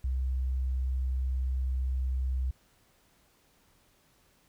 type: tone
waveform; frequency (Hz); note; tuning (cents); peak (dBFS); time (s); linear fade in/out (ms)
sine; 64.5; C2; -24; -27; 0.04-2.51; 5
effects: pink hiss -66 dBFS RMS until 4.48 s